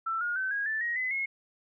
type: tone with pitch steps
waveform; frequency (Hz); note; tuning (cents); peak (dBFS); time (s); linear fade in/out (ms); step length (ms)
sine; 1334 / 1429.7 / 1532.4 / 1642.3 / 1760.2 / 1886.6 / 2022 / 2167; E6 / F6 / G6 / G#6 / A6 / A#6 / B6 / C#7; +20 / +40 / -40 / -20 / 0 / +20 / +40 / -40; -28; 0.06-1.26; 10; 150
effects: none